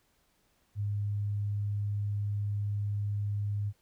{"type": "tone", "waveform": "sine", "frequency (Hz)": 102.6, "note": "G#2", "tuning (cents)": -21, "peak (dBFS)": -29, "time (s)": [0.75, 3.73], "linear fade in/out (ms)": 50, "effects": ["pink hiss -71 dBFS RMS until 3.81 s"]}